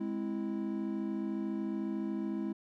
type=chord; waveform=triangle; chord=Ab augmented; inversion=none; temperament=equal; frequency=207.7 / 261.6 / 329.6 Hz; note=Ab3 / C4 / E4; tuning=0 / 0 / 0 cents; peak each=-34 / -38 / -35 dBFS; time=0-2.53 s; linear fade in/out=10 ms; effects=none